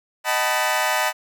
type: chord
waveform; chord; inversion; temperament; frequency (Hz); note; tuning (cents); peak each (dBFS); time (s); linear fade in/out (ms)
20% pulse; B dominant seventh; first; equal with one note detuned; 622.3 / 758.6 / 880 / 987.8; D#5 / F#5 / A5 / B5; 0 / +43 / 0 / 0; -20; 0.24-1.13; 50
effects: none